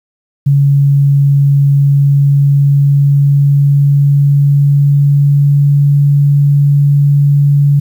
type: tone with pitch glide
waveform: sine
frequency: 140.6 to 142.73 Hz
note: C#3 to D3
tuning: +25 to -49 cents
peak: -5 dBFS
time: 0.46-7.8 s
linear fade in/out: 10 ms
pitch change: +26 cents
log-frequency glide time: 1.69-5.89 s
effects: 7-bit